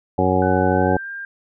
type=harmonic tone; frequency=92.8 Hz; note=F#2; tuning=6 cents sharp; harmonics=1 / 2 / 3 / 4 / 5 / 6 / 8 / 9; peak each=-23 / -23 / -23 / -23 / -23 / -23 / -23 / -23 dBFS; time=0.18-0.97 s; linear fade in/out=5 ms
type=tone with pitch glide; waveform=sine; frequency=1500 to 1598.4 Hz; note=F#6 to G6; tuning=+23 to +33 cents; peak=-28 dBFS; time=0.42-1.25 s; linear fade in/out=2 ms; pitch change=+110 cents; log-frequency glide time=0.69-1.08 s
effects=none